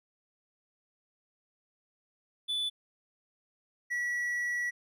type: tone pair in turn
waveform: triangle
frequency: 3478 / 1938.5 Hz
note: A7 / B6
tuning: -21 / -33 cents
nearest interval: minor seventh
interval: 1012 cents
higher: first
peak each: -28 dBFS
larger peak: neither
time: 2.48-2.7 / 3.9-4.71 s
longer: second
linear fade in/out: 20 ms
effects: none